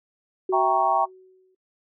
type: tone with exponential decay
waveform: sine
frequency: 373.6 Hz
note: F#4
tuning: 17 cents sharp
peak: -21 dBFS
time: 0.49-1.55 s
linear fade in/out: 5 ms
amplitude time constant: 230 ms
type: chord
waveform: sine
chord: E diminished seventh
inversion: none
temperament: equal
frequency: 659.3 / 784 / 932.3 / 1108.7 Hz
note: E5 / G5 / Bb5 / Db6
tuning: 0 / 0 / 0 / 0 cents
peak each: -25 / -22 / -24 / -24 dBFS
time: 0.52-1.06 s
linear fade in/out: 20 ms
effects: noise-tail reverb RT60 0.1 s tail -22 dB re dry